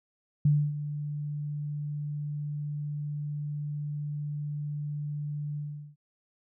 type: tone with ADSR envelope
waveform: sine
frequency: 147.4 Hz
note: D3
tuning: 7 cents sharp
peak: -18 dBFS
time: 0.45-5.96 s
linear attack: 5 ms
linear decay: 270 ms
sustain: -13 dB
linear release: 390 ms
effects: none